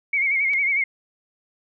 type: tone with vibrato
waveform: sine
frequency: 2200 Hz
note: C#7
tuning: 14 cents flat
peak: -18 dBFS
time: 0.13-0.84 s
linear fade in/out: 5 ms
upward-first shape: sine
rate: 11 Hz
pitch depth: 74 cents each way
type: click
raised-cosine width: 0.2 ms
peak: -21 dBFS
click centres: 0.535 s
effects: none